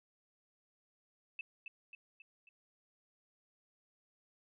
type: tone with echo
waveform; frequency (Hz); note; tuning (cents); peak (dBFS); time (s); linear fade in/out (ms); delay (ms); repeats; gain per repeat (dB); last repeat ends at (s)
sine; 2637; E7; 0; -39; 1.39-1.41; 2; 270; 4; -5; 2.49
effects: none